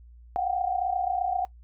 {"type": "tone cluster", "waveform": "sine", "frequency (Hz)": [713, 741, 776], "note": ["F5", "F#5", "G5"], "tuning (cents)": [36, 2, -18], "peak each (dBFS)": -29, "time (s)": [0.36, 1.45], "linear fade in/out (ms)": 0, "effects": ["noise-tail reverb RT60 0.1 s tail -19 dB re dry", "added 59 Hz sine -47 dBFS peak until 1.63 s"]}